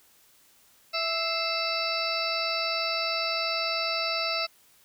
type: harmonic tone with a mistuned harmonic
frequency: 659.3 Hz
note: E5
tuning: in tune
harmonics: 1 / 2 / 3 / 4 / 6 / 7 / 8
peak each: -33 / -33 / -37 / -33 / -35 / -33 / -34 dBFS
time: 0.93-4.47 s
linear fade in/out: 20 ms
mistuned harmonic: 3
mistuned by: +100 cents
effects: white hiss -60 dBFS RMS until 4.84 s